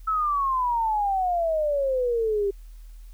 sine exponential sweep, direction down, 1318.5 to 392 Hz, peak -21 dBFS, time 0.07-2.51 s, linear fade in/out 10 ms, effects added 40 Hz sine -40 dBFS peak until 3.13 s + white hiss -62 dBFS RMS until 3.13 s

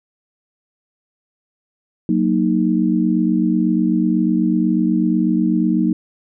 sine chord, D# minor, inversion first, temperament equal, 185 / 233.1 / 311.1 Hz, F#3 / A#3 / D#4, 0 / 0 / 0 cents, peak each -18 dBFS, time 2.09-5.93 s, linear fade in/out 2 ms, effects none

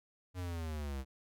square linear sweep, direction down, 92.5 to 64.8 Hz, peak -38 dBFS, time 0.34-1.05 s, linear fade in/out 50 ms, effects none

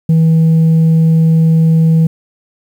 sine tone, 161.8 Hz, E3, 32 cents flat, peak -3 dBFS, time 0.09-2.07 s, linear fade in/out 5 ms, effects tanh soft clip ceiling -5 dBFS + 7-bit

